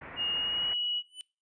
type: low-pass noise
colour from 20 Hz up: white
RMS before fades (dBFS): -45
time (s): 0.01-0.74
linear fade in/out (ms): 10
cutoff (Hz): 2300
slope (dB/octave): 48
type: tone with pitch glide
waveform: sine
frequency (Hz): 2851 to 2923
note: F7 to F#7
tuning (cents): +35 to -22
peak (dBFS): -28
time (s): 0.16-1.03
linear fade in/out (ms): 50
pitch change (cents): +43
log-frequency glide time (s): 0.32-0.74
type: tone with exponential growth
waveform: square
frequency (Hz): 2999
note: F#7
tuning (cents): +23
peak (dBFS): -36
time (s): 1.05-1.21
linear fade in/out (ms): 0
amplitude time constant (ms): 33
effects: noise-tail reverb RT60 0.3 s tail -23 dB re dry + resampled to 22050 Hz